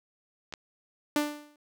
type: clicks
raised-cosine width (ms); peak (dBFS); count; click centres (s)
0.2; -27 / -18; 2; 0.525 / 0.538
type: tone with exponential decay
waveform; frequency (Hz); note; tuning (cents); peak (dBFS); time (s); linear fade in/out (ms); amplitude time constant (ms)
sawtooth; 295.7; D4; +12; -18; 1.16-1.56; 2; 86
effects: none